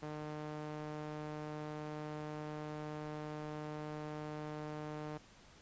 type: tone with band-pass filter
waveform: sawtooth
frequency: 151.6 Hz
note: D#3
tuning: 45 cents flat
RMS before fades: -44 dBFS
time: 0.02-5.18 s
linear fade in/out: 10 ms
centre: 600 Hz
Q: 0.59
effects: pink hiss -61 dBFS RMS until 5.61 s + resampled to 16000 Hz